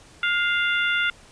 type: harmonic tone with a mistuned harmonic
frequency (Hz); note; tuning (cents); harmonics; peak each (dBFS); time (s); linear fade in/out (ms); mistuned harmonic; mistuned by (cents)
696; F5; -6; 2 / 3 / 4 / 5; -22 / -26 / -28 / -30; 0.23-1.1; 2; 2; +31
effects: pink hiss -50 dBFS RMS until 1.31 s + resampled to 22050 Hz